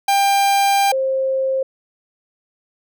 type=tone pair in turn; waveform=45% pulse / sine; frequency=795 / 530.6 Hz; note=G5 / C5; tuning=+24 / +24 cents; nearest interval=perfect fifth; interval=700 cents; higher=first; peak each=-13 / -16 dBFS; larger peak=first; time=0.08-0.92 / 0.92-1.63 s; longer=first; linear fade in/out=5 ms; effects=none